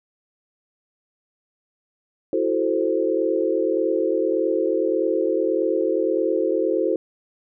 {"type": "chord", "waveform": "sine", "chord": "F# half-diminished seventh", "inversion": "third", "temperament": "equal with one note detuned", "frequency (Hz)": [329.6, 371.3, 440, 523.3], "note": ["E4", "F#4", "A4", "C5"], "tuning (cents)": [0, 6, 0, 0], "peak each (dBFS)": -24, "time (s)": [2.33, 6.96], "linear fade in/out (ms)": 2, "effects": []}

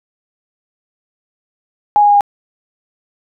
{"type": "tone with pitch steps", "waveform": "sine", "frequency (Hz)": [830.6, 824.9, 819.2, 813.5], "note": ["G#5", "G#5", "G#5", "G#5"], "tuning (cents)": [0, -12, -24, -36], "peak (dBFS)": -6, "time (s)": [1.96, 2.208], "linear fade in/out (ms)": 0, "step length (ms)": 62, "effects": []}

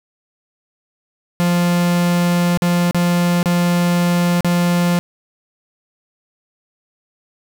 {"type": "tone with dropouts", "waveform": "45% pulse", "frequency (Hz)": 174.61, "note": "F3", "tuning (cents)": 0, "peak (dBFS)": -13, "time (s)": [1.4, 4.99], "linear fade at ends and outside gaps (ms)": 0, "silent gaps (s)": [[2.574, 2.621], [2.91, 2.946], [3.429, 3.458], [4.407, 4.446]], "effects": ["7-bit"]}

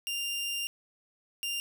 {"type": "tone pair in turn", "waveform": "sawtooth", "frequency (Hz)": [2794, 2794], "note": ["F7", "F7"], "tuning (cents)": [0, 0], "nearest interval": "unison", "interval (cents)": 0, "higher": "neither", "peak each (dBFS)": -28, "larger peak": "neither", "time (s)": [[0.07, 0.67], [1.43, 1.6]], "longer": "first", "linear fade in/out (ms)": 0, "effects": []}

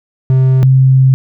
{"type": "tone pair in turn", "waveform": ["triangle", "sine"], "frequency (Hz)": [130.81, 131.95], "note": ["C3", "C3"], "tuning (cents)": [0, 15], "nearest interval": "unison", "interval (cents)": 15, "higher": "second", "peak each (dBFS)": -4, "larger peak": "neither", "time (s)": [[0.3, 0.63], [0.63, 1.14]], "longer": "second", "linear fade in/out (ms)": 0, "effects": []}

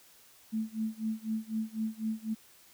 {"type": "tone with tremolo", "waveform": "sine", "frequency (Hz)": 220, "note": "A3", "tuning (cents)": 0, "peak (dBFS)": -28, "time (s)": [0.52, 2.35], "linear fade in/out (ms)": 20, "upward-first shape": "sine", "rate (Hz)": 4, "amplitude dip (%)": 95, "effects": ["white hiss -59 dBFS RMS until 2.73 s"]}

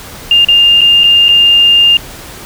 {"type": "tone with dropouts", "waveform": "sine", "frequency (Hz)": 2808, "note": "F7", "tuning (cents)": 9, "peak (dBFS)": -3, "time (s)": [0.31, 1.97], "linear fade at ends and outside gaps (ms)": 2, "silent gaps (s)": [[0.448, 0.485], [0.809, 0.815], [1.036, 1.04], [1.284, 1.289]], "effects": ["pink hiss -29 dBFS RMS until 2.45 s"]}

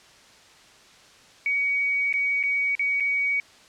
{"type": "tone with dropouts", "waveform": "sine", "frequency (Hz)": 2254, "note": "C#7", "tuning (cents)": 28, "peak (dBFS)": -21, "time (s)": [1.46, 3.4], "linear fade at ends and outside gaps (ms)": 1, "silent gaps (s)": [[2.127, 2.139], [2.429, 2.436], [2.752, 2.794], [3, 3.005]], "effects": ["white hiss -52 dBFS RMS until 3.68 s", "low-pass 6000 Hz 12 dB/octave"]}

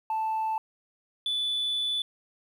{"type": "tone pair in turn", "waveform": "sine", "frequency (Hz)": [880, 3476], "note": ["A5", "A7"], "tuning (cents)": [0, -22], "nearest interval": "2 octaves", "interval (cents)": 2378, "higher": "second", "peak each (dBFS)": -24, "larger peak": "neither", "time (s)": [[0.1, 0.58], [1.26, 2.02]], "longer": "second", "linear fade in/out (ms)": 2, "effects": ["tanh soft clip ceiling -24 dBFS", "10-bit"]}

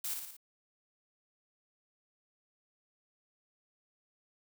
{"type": "noise with echo", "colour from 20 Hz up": "blue", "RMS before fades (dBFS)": -37, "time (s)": [0.04, 0.14], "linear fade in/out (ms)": 5, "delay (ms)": 57, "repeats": 4, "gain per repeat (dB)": -4, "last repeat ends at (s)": 0.368, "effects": []}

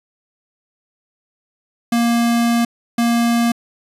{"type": "tone bursts at uneven times", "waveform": "square", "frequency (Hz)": 234.7, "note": "A#3", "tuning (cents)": 12, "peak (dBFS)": -14, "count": 2, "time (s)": [[1.92, 2.65], [2.98, 3.52]], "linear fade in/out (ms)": 5, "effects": ["resampled to 32000 Hz"]}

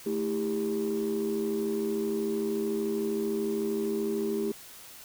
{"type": "tone cluster", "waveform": "sine", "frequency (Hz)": [220.2, 325.3, 398.6], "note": ["A3", "E4", "G4"], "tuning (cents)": [2, -23, 29], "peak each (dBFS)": [-31, -33, -28], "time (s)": [0.06, 4.52], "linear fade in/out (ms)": 5, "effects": ["tanh soft clip ceiling -22 dBFS", "white hiss -48 dBFS RMS until 5.04 s"]}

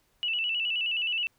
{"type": "tone with vibrato", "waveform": "sine", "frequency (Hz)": 2793, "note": "F7", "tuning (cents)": -1, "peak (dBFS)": -26, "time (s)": [0.23, 1.27], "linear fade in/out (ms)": 0, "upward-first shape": "square", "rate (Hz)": 9.5, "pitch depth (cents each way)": 80, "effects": ["pink hiss -69 dBFS RMS until 1.38 s"]}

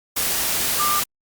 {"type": "tone in noise", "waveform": "sine", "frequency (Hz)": 1192, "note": "D6", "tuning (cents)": 25, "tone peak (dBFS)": -20, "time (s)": [0.79, 1], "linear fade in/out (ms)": 10, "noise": "white", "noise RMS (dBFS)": -22, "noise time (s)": [0.16, 1.04], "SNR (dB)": -1, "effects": ["Opus 48 kbps"]}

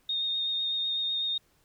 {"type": "tone with vibrato", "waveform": "sine", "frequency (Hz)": 3688, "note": "A#7", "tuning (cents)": -19, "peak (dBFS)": -27, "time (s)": [0.09, 1.38], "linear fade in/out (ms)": 5, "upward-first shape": "sine", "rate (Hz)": 8, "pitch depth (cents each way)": 15, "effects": ["pink hiss -67 dBFS RMS until 1.64 s"]}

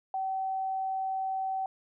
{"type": "tone", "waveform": "sine", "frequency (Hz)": 765, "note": "G5", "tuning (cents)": -42, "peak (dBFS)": -29, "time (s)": [0.14, 1.66], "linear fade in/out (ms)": 2, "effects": []}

